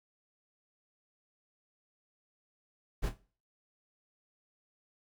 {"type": "noise with echo", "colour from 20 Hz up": "brown", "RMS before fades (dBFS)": -31, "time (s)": [3.02, 3.1], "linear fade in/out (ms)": 20, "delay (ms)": 26, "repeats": 3, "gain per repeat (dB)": -10, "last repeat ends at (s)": 3.178, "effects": ["noise-tail reverb RT60 0.4 s tail -19 dB re dry"]}